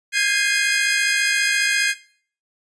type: chord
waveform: sawtooth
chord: Ab major seventh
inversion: third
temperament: equal with one note detuned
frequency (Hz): 1606.5 / 1661.2 / 2093 / 2489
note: G6 / Ab6 / C7 / Eb7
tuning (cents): +42 / 0 / 0 / 0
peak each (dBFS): -19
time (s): 0.12-1.95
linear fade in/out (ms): 50
effects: noise-tail reverb RT60 0.5 s tail -18 dB re dry + resampled to 22050 Hz